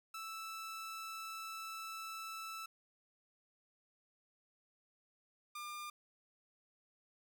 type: tone pair in turn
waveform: sawtooth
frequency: 1318.5 / 1200.9 Hz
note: E6 / D6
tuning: 0 / +38 cents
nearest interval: major second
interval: 162 cents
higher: first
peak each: -40 / -40 dBFS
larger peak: neither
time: 0.14-2.66 / 5.55-5.9 s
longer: first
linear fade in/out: 5 ms
effects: none